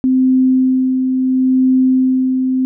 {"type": "tone with tremolo", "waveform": "sine", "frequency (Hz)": 258.9, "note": "C4", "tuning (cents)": -18, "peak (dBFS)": -8, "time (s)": [0.04, 2.65], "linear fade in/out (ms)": 0, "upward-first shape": "sine", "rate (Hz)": 0.73, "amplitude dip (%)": 40, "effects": []}